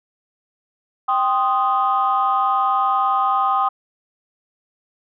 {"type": "chord", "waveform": "sine", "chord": "C minor", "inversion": "second", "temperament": "equal", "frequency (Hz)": [784, 1046.5, 1244.5], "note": ["G5", "C6", "Eb6"], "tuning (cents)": [0, 0, 0], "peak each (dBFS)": [-19, -21, -18], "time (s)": [1.08, 3.69], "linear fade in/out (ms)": 10, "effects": ["tanh soft clip ceiling -8 dBFS"]}